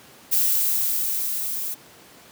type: noise with level ramp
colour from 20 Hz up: violet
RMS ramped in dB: -19 to -29 dBFS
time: 0.31-1.75 s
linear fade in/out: 20 ms
effects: pink hiss -48 dBFS RMS until 2.31 s + high-pass 150 Hz 12 dB/octave